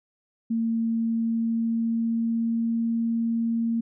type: tone with pitch glide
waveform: sine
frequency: 227.7 to 229.9 Hz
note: A#3 to A#3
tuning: -40 to -24 cents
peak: -22 dBFS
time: 0.5-3.81 s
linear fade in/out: 10 ms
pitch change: +16 cents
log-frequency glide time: 0.92-2.92 s
effects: none